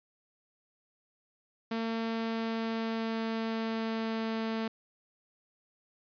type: tone with pitch glide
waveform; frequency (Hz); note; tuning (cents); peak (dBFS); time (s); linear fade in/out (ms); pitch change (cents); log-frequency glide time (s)
sawtooth; 226.7 to 223.4; A#3 to A3; -48 to +27; -27; 1.71-4.68; 5; -25; 2.02-4.36
effects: resampled to 11025 Hz